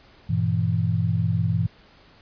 sine chord, E diminished, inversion first, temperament just, 98.89 / 118.67 / 164.81 Hz, G2 / Bb2 / E3, +16 / +31 / 0 cents, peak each -24 dBFS, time 0.29-1.67 s, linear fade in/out 10 ms, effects pink hiss -53 dBFS RMS until 2.21 s + resampled to 11025 Hz

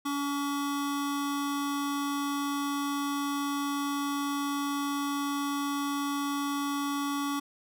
square tone pair together, 283.8 / 1134 Hz, C#4 / C#6, +41 / +39 cents, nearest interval 2 octaves, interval 2398 cents, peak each -31 / -35 dBFS, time 0.05-7.4 s, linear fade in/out 10 ms, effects none

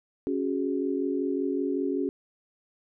sine chord, C# suspended fourth, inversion none, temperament equal, 277.2 / 370 / 415.3 Hz, C#4 / F#4 / G#4, 0 / 0 / 0 cents, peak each -28 / -30 / -32 dBFS, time 0.27-2.09 s, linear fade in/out 0 ms, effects none

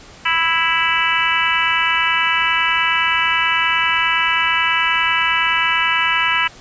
harmonic tone, 329.6 Hz, E4, in tune, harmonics 3 / 4 / 5 / 6 / 7 / 8 / 9, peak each -22 / -22 / -22 / -22 / -22 / -22 / -22 dBFS, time 0.25-6.48 s, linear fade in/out 10 ms, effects pink hiss -41 dBFS RMS until 6.6 s + resampled to 16000 Hz

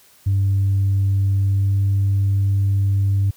sine tone with pitch glide, 98 to 98.68 Hz, G2 to G2, 0 to +12 cents, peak -13 dBFS, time 0.26-3.31 s, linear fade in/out 10 ms, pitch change +12 cents, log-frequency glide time 1.38-1.8 s, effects tanh soft clip ceiling -12 dBFS + white hiss -52 dBFS RMS until 3.36 s

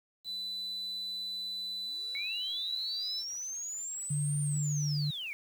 sine tone with pitch glide, 3992 to 3953 Hz, B7 to B7, +18 to +1 cents, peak -35 dBFS, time 0.24-3.24 s, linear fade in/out 50 ms, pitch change -17 cents, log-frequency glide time 1.85-2.22 s
sine linear two-way sweep, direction up then down, 2182 to 9000 to 2182 Hz, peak -36 dBFS, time 2.15-5.33 s, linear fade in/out 0 ms, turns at 4.41 s
sine tone, 146.83 Hz, D3, in tune, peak -29 dBFS, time 4.1-5.11 s, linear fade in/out 10 ms
effects 9-bit

